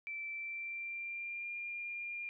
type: tone with pitch glide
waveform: sine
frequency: 2331 to 2403 Hz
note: D7 to D7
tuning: -14 to +39 cents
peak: -39 dBFS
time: 0.07-2.29 s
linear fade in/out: 0 ms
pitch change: +53 cents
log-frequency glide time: 0.31-1.55 s
effects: none